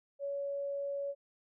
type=tone; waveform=sine; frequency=562 Hz; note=C#5; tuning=24 cents sharp; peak=-34 dBFS; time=0.19-1.15 s; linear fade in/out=50 ms; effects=none